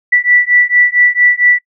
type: beating tone pair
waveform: sine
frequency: 1961 / 1965.4 Hz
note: B6 / B6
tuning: -13 / -9 cents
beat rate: 4.4 Hz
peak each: -10 dBFS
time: 0.12-1.59 s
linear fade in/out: 10 ms
effects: noise-tail reverb RT60 0.1 s tail -24 dB re dry